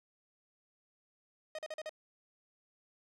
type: tone bursts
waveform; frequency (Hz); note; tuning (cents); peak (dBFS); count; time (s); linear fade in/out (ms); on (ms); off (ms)
45% pulse; 622.3; D#5; 0; -39; 5; 1.55-1.894; 2; 36; 41
effects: low-pass 7000 Hz 12 dB/octave